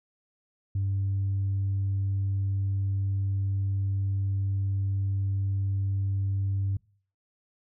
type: tone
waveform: sine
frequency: 97.9 Hz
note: G2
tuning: 2 cents flat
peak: -23 dBFS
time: 0.75-6.77 s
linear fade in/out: 5 ms
effects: noise-tail reverb RT60 0.5 s tail -26 dB re dry + tanh soft clip ceiling -22 dBFS